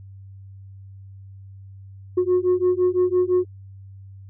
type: beating tone pair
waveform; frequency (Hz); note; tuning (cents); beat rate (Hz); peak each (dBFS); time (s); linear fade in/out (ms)
sine; 360 / 365.9; F#4 / F#4; -47 / -19; 5.9; -18; 2.17-3.45; 10
effects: tanh soft clip ceiling -13 dBFS + added 97 Hz sine -39 dBFS peak until 4.29 s